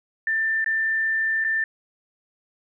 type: tone with dropouts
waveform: sine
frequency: 1783 Hz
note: A6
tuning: 22 cents sharp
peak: -20 dBFS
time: 0.27-1.64 s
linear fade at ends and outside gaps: 2 ms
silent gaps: 0.644-0.661 / 1.441-1.447 s
effects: none